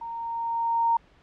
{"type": "tone with level ramp", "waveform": "sine", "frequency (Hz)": 925, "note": "A#5", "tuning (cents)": -14, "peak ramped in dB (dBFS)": [-33, -18], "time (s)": [0.01, 0.97], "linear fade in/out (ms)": 5, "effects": ["pink hiss -58 dBFS RMS until 1.22 s", "low-pass 3000 Hz 12 dB/octave"]}